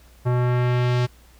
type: tone with low-pass filter sweep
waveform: square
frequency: 123.47 Hz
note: B2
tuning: in tune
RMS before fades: -20 dBFS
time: 0.25-1.07 s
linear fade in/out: 20 ms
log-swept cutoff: 1100 to 4900 Hz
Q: 1
effects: added 60 Hz sine -49 dBFS peak until 1.39 s + pink hiss -55 dBFS RMS until 1.39 s